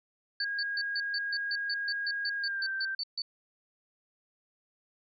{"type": "tone bursts", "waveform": "sine", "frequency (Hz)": 4500, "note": "C#8", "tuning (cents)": 25, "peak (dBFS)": -31, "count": 16, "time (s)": [0.4, 3.22], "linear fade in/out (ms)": 2, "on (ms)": 45, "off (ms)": 140}
{"type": "tone with pitch glide", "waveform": "sine", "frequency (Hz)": [1635, 1565.7], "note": ["G#6", "G6"], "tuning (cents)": [-28, -3], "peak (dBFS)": -31, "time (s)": [0.4, 2.95], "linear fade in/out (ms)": 5, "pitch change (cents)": -75, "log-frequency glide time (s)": [2.37, 2.67]}
{"effects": []}